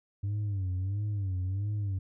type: tone with vibrato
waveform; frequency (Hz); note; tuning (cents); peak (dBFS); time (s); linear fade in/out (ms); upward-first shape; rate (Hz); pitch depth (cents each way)
sine; 98; G2; 0; -26; 0.23-1.99; 10; sine; 1.5; 120
effects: tanh soft clip ceiling -28 dBFS